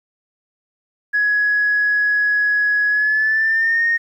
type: tone with pitch glide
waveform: sine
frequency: 1677 to 1850 Hz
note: G#6 to A#6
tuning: +16 to -14 cents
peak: -13 dBFS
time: 1.13-3.98 s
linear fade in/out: 20 ms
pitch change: +170 cents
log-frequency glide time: 2.89-3.85 s
effects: tanh soft clip ceiling -9 dBFS + 9-bit